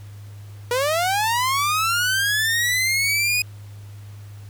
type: linear sweep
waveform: sawtooth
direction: up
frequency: 472.4 to 2500 Hz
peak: -15 dBFS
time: 0.71-3.42 s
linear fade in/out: 2 ms
effects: added 102 Hz sine -36 dBFS peak until 4.49 s + pink hiss -52 dBFS RMS until 4.49 s